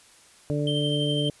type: harmonic tone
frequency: 146.83 Hz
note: D3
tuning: in tune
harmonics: 1 / 2 / 3 / 4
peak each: -26 / -29 / -31 / -32 dBFS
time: 0.5-1.3 s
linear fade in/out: 0 ms
type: tone with tremolo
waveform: triangle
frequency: 3132 Hz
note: G7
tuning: 2 cents flat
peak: -25 dBFS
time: 0.67-1.29 s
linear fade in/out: 2 ms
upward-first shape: sine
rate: 12 Hz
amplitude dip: 40%
effects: white hiss -54 dBFS RMS until 1.4 s + resampled to 24000 Hz